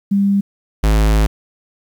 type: tone pair in turn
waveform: sine / square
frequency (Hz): 199.1 / 53.29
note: G3 / G#1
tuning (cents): +27 / +45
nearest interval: octave + major seventh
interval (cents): 2282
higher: first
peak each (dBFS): -11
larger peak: neither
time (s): 0.11-0.41 / 0.83-1.27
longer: second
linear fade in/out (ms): 10
effects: 8-bit